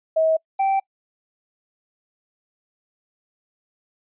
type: tone pair in turn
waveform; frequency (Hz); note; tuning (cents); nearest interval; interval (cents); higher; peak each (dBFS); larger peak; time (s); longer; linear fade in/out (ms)
sine / triangle; 640 / 778.6; D#5 / G5; +49 / -12; minor third; 339; second; -15; neither; 0.16-0.37 / 0.59-0.8; neither; 10
effects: noise-tail reverb RT60 0.1 s tail -26 dB re dry + resampled to 8000 Hz